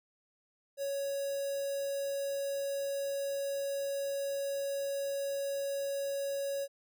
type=tone with notch filter; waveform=square; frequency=556 Hz; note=C#5; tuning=5 cents sharp; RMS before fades=-35 dBFS; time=0.77-6.68 s; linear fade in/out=50 ms; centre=2100 Hz; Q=0.57; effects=none